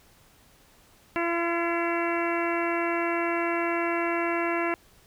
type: harmonic tone with a mistuned harmonic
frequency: 340 Hz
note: F4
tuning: 46 cents flat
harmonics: 1 / 2 / 3 / 4 / 5 / 6 / 7 / 8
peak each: -28 / -31 / -33 / -34 / -35 / -36 / -36 / -37 dBFS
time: 1.16-4.74 s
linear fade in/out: 0 ms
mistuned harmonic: 7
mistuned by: -66 cents
effects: pink hiss -58 dBFS RMS until 5.06 s